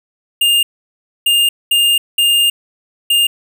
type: tone bursts at uneven times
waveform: square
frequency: 2816 Hz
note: F7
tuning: 14 cents sharp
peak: -10 dBFS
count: 5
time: 0.41-0.63 / 1.26-1.49 / 1.71-1.98 / 2.18-2.5 / 3.1-3.27 s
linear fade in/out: 5 ms
effects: none